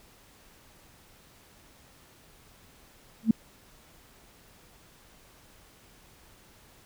sine tone with exponential growth, 223.4 Hz, A3, 27 cents sharp, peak -12 dBFS, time 3.23-3.31 s, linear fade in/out 5 ms, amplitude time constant 16 ms, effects pink hiss -57 dBFS RMS until 6.85 s

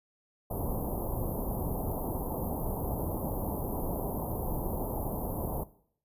pink band-stop noise, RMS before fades -33 dBFS, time 0.5-5.64 s, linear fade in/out 10 ms, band 960 to 12000 Hz, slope 48 dB/octave, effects noise-tail reverb RT60 0.6 s tail -18 dB re dry + resampled to 32000 Hz

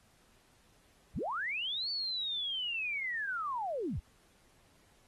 sine linear two-way sweep, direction up then down, 36.03 to 4529 to 36.03 Hz, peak -33 dBFS, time 1.15-4 s, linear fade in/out 10 ms, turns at 1.9 s, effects pink hiss -67 dBFS RMS until 5.07 s + AAC 32 kbps

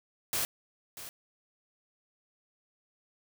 white noise with echo, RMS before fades -31 dBFS, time 0.33-0.45 s, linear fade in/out 0 ms, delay 640 ms, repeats 1, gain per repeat -13 dB, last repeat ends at 1.09 s, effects none

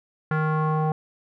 square tone with low-pass filter sweep, 155.56 Hz, D#3, in tune, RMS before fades -23 dBFS, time 0.31-0.92 s, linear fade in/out 2 ms, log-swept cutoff 1500 to 870 Hz, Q 3.9, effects none

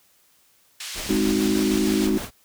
pink band-pass noise, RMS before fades -34 dBFS, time 0.8-2.07 s, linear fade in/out 5 ms, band 2600 to 8400 Hz, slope 12 dB/octave
pink noise with tremolo, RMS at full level -32 dBFS, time 0.94-2.31 s, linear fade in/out 50 ms, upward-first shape square, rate 6.5 Hz, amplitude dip 35%
sine chord, Ab dominant seventh, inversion none, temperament equal with one note detuned, 207.7 / 261.6 / 311.1 / 371.1 Hz, Ab3 / C4 / Eb4 / Gb4, 0 / 0 / 0 / +5 cents, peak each -23 / -26 / -23 / -25 dBFS, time 1.09-2.18 s, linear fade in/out 5 ms
effects white hiss -60 dBFS RMS until 2.44 s

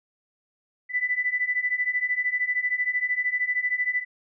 sine beating tone pair, 1981 / 1994 Hz, B6 / B6, +5 / +16 cents, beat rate 13 Hz, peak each -27 / -25 dBFS, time 0.89-4.05 s, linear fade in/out 50 ms, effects none

